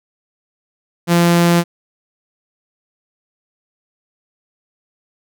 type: tone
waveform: sawtooth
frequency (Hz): 171.8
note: F3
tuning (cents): -28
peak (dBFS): -6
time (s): 1.07-1.64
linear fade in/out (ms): 50
effects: none